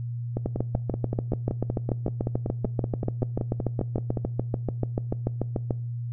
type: two click trains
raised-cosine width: 2 ms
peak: -14 / -12 dBFS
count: 21 / 37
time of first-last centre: 0.37-4.172 / 0.46-5.708 s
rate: 5.26 / 6.86 Hz
effects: noise-tail reverb RT60 0.5 s tail -22 dB re dry + added 119 Hz sine -29 dBFS peak until 6.12 s

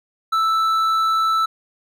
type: tone with hard clipping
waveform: triangle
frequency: 1318.5 Hz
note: E6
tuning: in tune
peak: -17 dBFS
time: 0.32-1.46 s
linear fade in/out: 10 ms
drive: 9 dB
effects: none

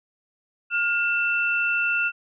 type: tone pair together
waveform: sine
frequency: 1418 / 2677 Hz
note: F6 / E7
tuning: +26 / +26 cents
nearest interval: major seventh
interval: 1100 cents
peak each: -23 dBFS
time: 0.7-2.12 s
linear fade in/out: 50 ms
effects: none

